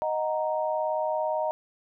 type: chord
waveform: sine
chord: D# minor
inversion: none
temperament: equal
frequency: 622.3 / 740 / 932.3 Hz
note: D#5 / F#5 / A#5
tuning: 0 / 0 / 0 cents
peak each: -27 / -33 / -30 dBFS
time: 0.02-1.51 s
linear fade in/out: 0 ms
effects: none